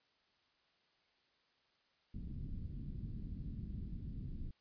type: low-pass noise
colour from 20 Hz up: pink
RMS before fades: -44 dBFS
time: 2.14-4.51 s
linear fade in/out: 5 ms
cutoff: 230 Hz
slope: 24 dB/octave
effects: white hiss -75 dBFS RMS until 4.6 s + resampled to 11025 Hz